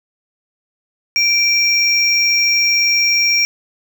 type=tone pair together; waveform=triangle; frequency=2349 / 5587 Hz; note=D7 / F8; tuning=0 / 0 cents; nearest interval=octave + minor third; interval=1500 cents; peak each=-13 dBFS; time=1.16-3.45 s; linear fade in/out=0 ms; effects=none